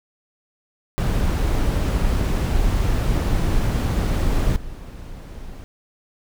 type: noise with level steps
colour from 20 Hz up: brown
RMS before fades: -19 / -35 dBFS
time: 0.98-5.64 s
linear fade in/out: 0 ms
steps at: 4.56 s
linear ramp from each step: 2 ms
effects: none